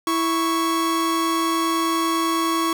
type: tone pair together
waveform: 45% pulse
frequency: 329.6 / 1108.7 Hz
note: E4 / C#6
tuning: 0 / 0 cents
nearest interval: octave + major sixth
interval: 2100 cents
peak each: -22 dBFS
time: 0.07-2.73 s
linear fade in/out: 2 ms
effects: none